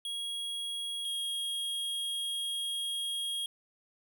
square tone pair in turn, 3300 / 3270 Hz, G#7 / G#7, -12 / -28 cents, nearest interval unison, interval 16 cents, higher first, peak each -35 / -33 dBFS, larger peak second, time 0.05-1.05 / 1.05-3.46 s, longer second, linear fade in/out 2 ms, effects none

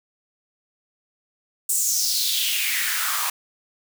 white noise with high-pass filter sweep, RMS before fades -23 dBFS, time 1.69-3.3 s, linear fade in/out 5 ms, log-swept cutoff 8400 to 970 Hz, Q 3.8, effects none

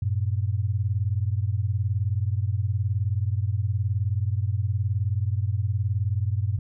sine beating tone pair, 94.8 / 113.8 Hz, F#2 / A#2, +43 / -41 cents, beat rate 19 Hz, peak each -24 / -26 dBFS, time 0.02-6.59 s, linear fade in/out 5 ms, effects none

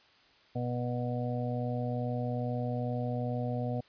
harmonic tone, 122.4 Hz, B2, 15 cents flat, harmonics 1 / 2 / 4 / 5 / 6, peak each -33 / -36 / -39 / -40 / -41 dBFS, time 0.55-3.81 s, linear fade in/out 10 ms, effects white hiss -62 dBFS RMS until 3.88 s + resampled to 11025 Hz

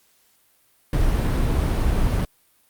brown noise, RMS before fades -20 dBFS, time 0.93-2.25 s, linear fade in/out 2 ms, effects white hiss -61 dBFS RMS until 2.69 s + Opus 48 kbps

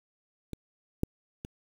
clicks, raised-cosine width 3 ms, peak -24 / -13 / -26 dBFS, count 3, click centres 0.533 / 1.034 / 1.449 s, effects 7-bit

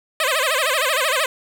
10% pulse tone with vibrato, 572 Hz, D5, 46 cents flat, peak -9 dBFS, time 0.2-1.26 s, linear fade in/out 2 ms, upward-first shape sine, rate 13 Hz, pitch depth 220 cents each way, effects none

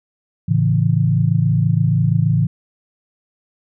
sine chord, A major, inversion none, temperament equal, 110 / 138.59 / 164.81 Hz, A2 / C#3 / E3, 0 / 0 / 0 cents, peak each -17 dBFS, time 0.48-2.47 s, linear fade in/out 10 ms, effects none

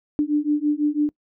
sine beating tone pair, 293.7 / 299.7 Hz, D4 / D4, 0 / +35 cents, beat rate 6 Hz, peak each -21 dBFS, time 0.19-1.09 s, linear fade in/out 0 ms, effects noise-tail reverb RT60 0.1 s tail -24 dB re dry

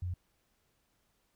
sine tone, 89.3 Hz, F2, 39 cents sharp, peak -33 dBFS, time 0.02-0.14 s, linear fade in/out 5 ms, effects pink hiss -75 dBFS RMS until 1.35 s

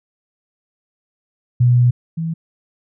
sine tone pair in turn, 122.6 / 163.65 Hz, B2 / E3, -12 / -12 cents, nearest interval perfect fourth, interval 500 cents, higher second, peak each -9 / -19 dBFS, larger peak first, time 1.6-1.91 / 2.17-2.34 s, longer first, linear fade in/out 10 ms, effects none

